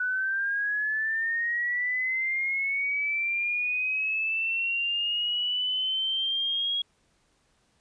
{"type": "linear sweep", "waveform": "sine", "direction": "up", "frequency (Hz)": [1480, 3313], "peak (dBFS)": -25, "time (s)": [0, 6.82], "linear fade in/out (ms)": 5, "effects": ["pink hiss -68 dBFS RMS until 7.8 s", "resampled to 22050 Hz"]}